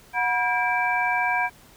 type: tone cluster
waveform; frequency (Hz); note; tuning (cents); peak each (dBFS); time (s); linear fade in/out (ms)
sine; 731 / 967 / 1613 / 2328; F#5 / B5 / G6 / D7; -21 / -37 / +49 / -16; -26; 0.13-1.5; 50
effects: pink hiss -52 dBFS RMS until 1.76 s